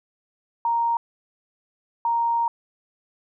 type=tone pair in turn; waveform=sine; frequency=932.3 / 932.3 Hz; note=A#5 / A#5; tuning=0 / 0 cents; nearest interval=unison; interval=0 cents; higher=neither; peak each=-19 / -19 dBFS; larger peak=neither; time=0.65-0.97 / 2.05-2.48 s; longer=second; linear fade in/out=2 ms; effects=none